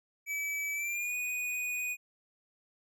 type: tone with pitch glide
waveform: square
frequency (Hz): 2297 to 2476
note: D7 to D#7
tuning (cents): -39 to -9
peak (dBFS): -33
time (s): 0.26-1.97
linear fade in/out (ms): 50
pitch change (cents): +130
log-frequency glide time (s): 0.73-1.15
effects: none